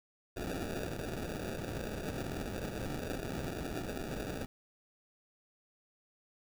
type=noise with sample-and-hold; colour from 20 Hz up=white; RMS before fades=-39 dBFS; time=0.36-4.46 s; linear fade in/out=10 ms; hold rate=1050 Hz; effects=none